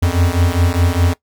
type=beating tone pair; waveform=square; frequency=84.7 / 89.6 Hz; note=E2 / F2; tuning=+48 / +45 cents; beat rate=4.9 Hz; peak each=-16 dBFS; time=0.02-1.14 s; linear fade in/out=10 ms; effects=noise-tail reverb RT60 0.1 s tail -19 dB re dry